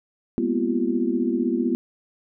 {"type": "tone cluster", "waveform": "sine", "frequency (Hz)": [203, 237.3, 252.8, 338.2, 378.2], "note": ["G#3", "A#3", "B3", "E4", "F#4"], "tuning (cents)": [-39, 31, 41, 44, 38], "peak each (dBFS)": [-31, -25, -25, -25, -31], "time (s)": [0.38, 1.75], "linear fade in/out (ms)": 0, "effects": []}